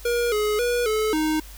square tone with pitch steps, 476.8 / 422.1 / 483.7 / 432.4 / 310.4 Hz, A#4 / G#4 / B4 / A4 / D#4, +39 / +28 / -36 / -30 / -4 cents, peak -21 dBFS, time 0.05-1.4 s, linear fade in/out 5 ms, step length 270 ms, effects added 50 Hz sine -40 dBFS peak until 1.57 s + white hiss -46 dBFS RMS until 1.57 s

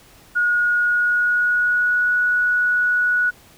sine tone with pitch glide, 1444 to 1466.7 Hz, F#6 to F#6, -43 to -16 cents, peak -15 dBFS, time 0.35-3.31 s, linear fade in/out 20 ms, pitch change +27 cents, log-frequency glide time 0.75-2.14 s, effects pink hiss -49 dBFS RMS until 3.57 s

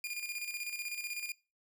sawtooth tone with tremolo, 2419 Hz, D#7, 49 cents flat, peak -32 dBFS, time 0.04-1.32 s, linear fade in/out 2 ms, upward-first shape square, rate 16 Hz, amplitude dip 55%, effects noise-tail reverb RT60 0.3 s tail -23 dB re dry

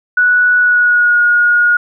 sine tone with pitch glide, 1473 to 1439.4 Hz, F#6 to F#6, -8 to -48 cents, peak -7 dBFS, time 0.17-1.77 s, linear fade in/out 5 ms, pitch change -40 cents, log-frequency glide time 0.58-1.2 s, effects none

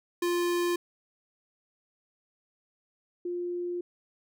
square / sine tone pair in turn, 349.2 / 352 Hz, F4 / F4, 0 / +14 cents, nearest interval unison, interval 14 cents, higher second, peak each -26 / -30 dBFS, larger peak first, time 0.22-0.76 / 3.25-3.81 s, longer second, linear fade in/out 5 ms, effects none

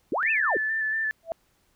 sine linear two-way sweep, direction up then down, 230 to 2695 to 311.6 Hz, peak -23 dBFS, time 0.12-0.57 s, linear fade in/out 2 ms, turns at 0.31 s
sine tone with vibrato, 1760 Hz, A6, in tune, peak -24 dBFS, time 0.23-1.11 s, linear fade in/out 0 ms, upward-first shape square, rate 4.3 Hz, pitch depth 19 cents each way
sine tone with exponential growth, 661 Hz, E5, 5 cents sharp, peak -22 dBFS, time 1.23-1.32 s, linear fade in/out 0 ms, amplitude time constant 19 ms
effects pink hiss -67 dBFS RMS until 1.75 s

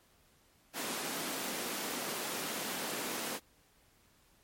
pink high-pass noise, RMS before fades -38 dBFS, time 0.73-3.4 s, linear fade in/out 50 ms, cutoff 200 Hz, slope 24 dB/octave, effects pink hiss -67 dBFS RMS until 4.43 s + MP3 64 kbps

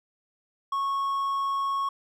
triangle tone, 1101 Hz, C#6, 12 cents flat, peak -23 dBFS, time 0.72-1.89 s, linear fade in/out 5 ms, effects none

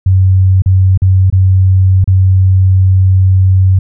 sine tone with dropouts, 94.2 Hz, F#2, 32 cents sharp, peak -4 dBFS, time 0.06-3.79 s, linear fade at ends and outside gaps 5 ms, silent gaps 0.621-0.659 / 0.976-1.019 / 1.301-1.325 / 2.043-2.075 s, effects none

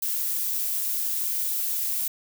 violet noise, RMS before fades -27 dBFS, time 0.02-2.08 s, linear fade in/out 5 ms, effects none

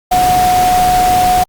sine tone in noise, 730 Hz, F#5, 24 cents flat, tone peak -8 dBFS, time 0.11-1.44 s, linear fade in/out 10 ms, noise pink, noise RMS -19 dBFS, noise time 0.11-1.44 s, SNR +8 dB, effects Opus 48 kbps

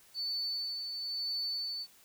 sine tone with tremolo, 4494 Hz, C#8, 23 cents sharp, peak -31 dBFS, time 0.14-1.87 s, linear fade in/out 50 ms, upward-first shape sine, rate 1 Hz, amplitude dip 45%, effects tanh soft clip ceiling -28 dBFS + white hiss -61 dBFS RMS until 2.04 s

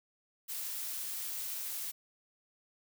blue noise, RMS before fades -39 dBFS, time 0.48-1.92 s, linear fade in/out 20 ms, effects none

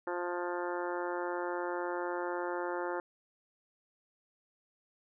harmonic tone, 176.2 Hz, F3, 16 cents sharp, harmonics 2 / 3 / 4 / 5 / 6 / 7 / 8 / 9 / 10, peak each -37 / -39 / -45 / -40 / -45 / -47 / -44 / -49 / -49 dBFS, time 0.07-3 s, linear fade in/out 2 ms, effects none

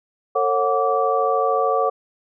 sine tone cluster, 451.6 / 545 / 731 / 1159 Hz, A4 / C#5 / F#5 / D6, +45 / -29 / -21 / -23 cents, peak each -22 dBFS, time 0.35-1.9 s, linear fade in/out 10 ms, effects none

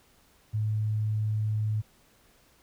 sine tone, 107.5 Hz, A2, 40 cents flat, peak -25 dBFS, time 0.53-1.82 s, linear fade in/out 20 ms, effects pink hiss -62 dBFS RMS until 2.62 s

